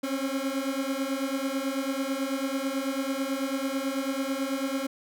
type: beating tone pair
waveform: 30% pulse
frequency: 266.2 / 275.3 Hz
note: C4 / C#4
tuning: +30 / -12 cents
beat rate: 9.1 Hz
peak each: -28 dBFS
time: 0.03-4.87 s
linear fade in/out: 10 ms
effects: none